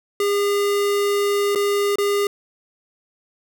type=tone with dropouts; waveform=square; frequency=405.6 Hz; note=G#4; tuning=41 cents flat; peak=-18 dBFS; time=0.2-2.27 s; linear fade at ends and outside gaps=2 ms; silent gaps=1.55-1.557 / 1.957-1.984 s; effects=none